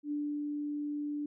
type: tone with ADSR envelope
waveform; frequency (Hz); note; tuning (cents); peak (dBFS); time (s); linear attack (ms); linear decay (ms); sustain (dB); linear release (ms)
sine; 293.7; D4; 0; -31; 0.03-1.26; 84; 310; -2; 4
effects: none